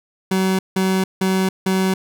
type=tone bursts; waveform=30% pulse; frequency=189 Hz; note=F#3; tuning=37 cents sharp; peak=-13 dBFS; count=4; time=0.31-1.94 s; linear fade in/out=5 ms; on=280 ms; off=170 ms; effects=none